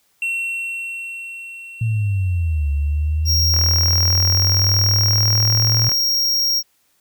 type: tone with exponential decay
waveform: triangle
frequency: 2720 Hz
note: F7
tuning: 46 cents flat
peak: -17 dBFS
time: 0.22-4.27 s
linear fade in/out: 2 ms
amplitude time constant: 880 ms
type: linear two-way sweep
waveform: sine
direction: down then up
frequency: 114.8 to 70.8 to 114.8 Hz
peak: -16 dBFS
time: 1.81-5.89 s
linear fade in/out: 5 ms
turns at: 2.7 s
type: tone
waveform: square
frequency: 5588 Hz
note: F8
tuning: in tune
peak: -16 dBFS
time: 3.25-6.63 s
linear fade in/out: 50 ms
type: click train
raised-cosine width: 0.5 ms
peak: -14 dBFS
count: 98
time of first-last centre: 3.54-5.917 s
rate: 40.8 Hz
effects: white hiss -62 dBFS RMS until 7 s